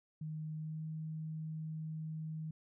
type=tone with pitch glide; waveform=sine; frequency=155.56 to 157.46 Hz; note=D#3 to D#3; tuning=0 to +21 cents; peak=-39 dBFS; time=0.21-2.51 s; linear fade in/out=5 ms; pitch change=+21 cents; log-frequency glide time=0.56-0.84 s; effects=none